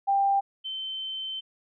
sine tone pair in turn, 792 / 3087 Hz, G5 / G7, +18 / -27 cents, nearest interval 2 octaves, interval 2355 cents, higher second, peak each -20 / -31 dBFS, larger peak first, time 0.07-0.41 / 0.64-1.41 s, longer second, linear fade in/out 20 ms, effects none

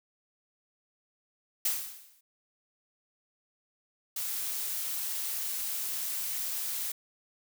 blue noise with exponential decay, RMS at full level -26 dBFS, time 1.65-2.21 s, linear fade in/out 5 ms, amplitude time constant 120 ms
blue noise, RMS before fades -34 dBFS, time 4.16-6.92 s, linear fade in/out 5 ms
effects none

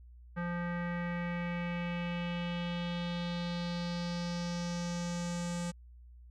square tone with low-pass filter sweep, 173.7 Hz, F3, 9 cents flat, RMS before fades -36 dBFS, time 0.36-5.72 s, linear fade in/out 20 ms, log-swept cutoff 1600 to 7900 Hz, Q 3, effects added 60 Hz sine -51 dBFS peak until 6.3 s

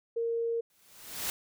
sine tone, 462.9 Hz, A#4, 12 cents flat, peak -28 dBFS, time 0.16-0.61 s, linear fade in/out 10 ms
white noise with exponential growth, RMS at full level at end -31 dBFS, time 0.7-1.3 s, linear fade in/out 1 ms, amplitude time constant 130 ms
effects none

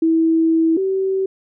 sine tone pair in turn, 325.3 / 383.3 Hz, E4 / G4, -23 / -39 cents, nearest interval minor third, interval 284 cents, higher second, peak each -12 / -16 dBFS, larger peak first, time 0.02-0.77 / 0.77-1.26 s, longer first, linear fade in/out 5 ms, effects none

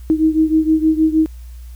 sine beating tone pair, 313.8 / 320.2 Hz, D#4 / D#4, +15 / +50 cents, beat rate 6.4 Hz, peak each -13 / -16 dBFS, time 0.1-1.26 s, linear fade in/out 0 ms, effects added 60 Hz sine -31 dBFS peak until 1.75 s + white hiss -52 dBFS RMS until 1.75 s

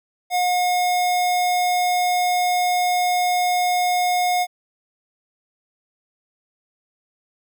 square tone, 720 Hz, F#5, 47 cents flat, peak -18 dBFS, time 0.3-4.47 s, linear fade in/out 50 ms, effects none

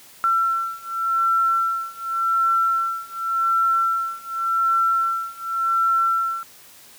sine beating tone pair, 1348 / 1348.88 Hz, E6 / E6, +38 / +39 cents, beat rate 0.88 Hz, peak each -22 / -21 dBFS, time 0.24-6.43 s, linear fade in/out 0 ms, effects white hiss -47 dBFS RMS until 6.98 s + high-pass 60 Hz 12 dB/octave

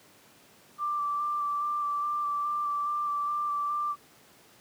sine tone with vibrato, 1174.7 Hz, D6, in tune, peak -27 dBFS, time 0.78-3.96 s, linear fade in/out 50 ms, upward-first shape square, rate 2.4 Hz, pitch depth 13 cents each way, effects pink hiss -57 dBFS RMS until 4.6 s + high-pass 150 Hz 12 dB/octave

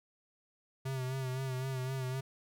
square tone with vibrato, 130.81 Hz, C3, in tune, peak -35 dBFS, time 0.85-2.21 s, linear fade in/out 10 ms, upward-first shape sine, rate 3.9 Hz, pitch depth 45 cents each way, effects none

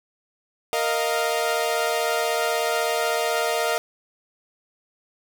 sawtooth chord, Bb suspended fourth, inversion none, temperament equal with one note detuned, 464.6 / 622.3 / 698.5 Hz, Bb4 / Eb5 / F5, -6 / 0 / 0 cents, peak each -22 dBFS, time 0.73-3.78 s, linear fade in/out 0 ms, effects none

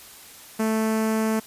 sawtooth tone with notch filter, 220 Hz, A3, in tune, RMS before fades -23 dBFS, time 0.59-1.4 s, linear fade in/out 10 ms, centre 3700 Hz, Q 0.89, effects white hiss -45 dBFS RMS until 1.46 s + resampled to 32000 Hz

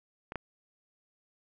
clicks, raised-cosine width 0.5 ms, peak -24 / -19 dBFS, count 2, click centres 0.321 / 0.357 s, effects none

